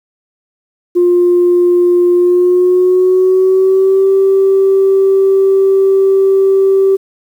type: tone with pitch glide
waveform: sine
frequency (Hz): 353.2 to 387.4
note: F4 to G4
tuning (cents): +20 to -20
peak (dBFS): -5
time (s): 0.95-6.97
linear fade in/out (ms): 20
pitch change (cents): +160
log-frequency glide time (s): 2.14-4.08
effects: tanh soft clip ceiling -2 dBFS + 7-bit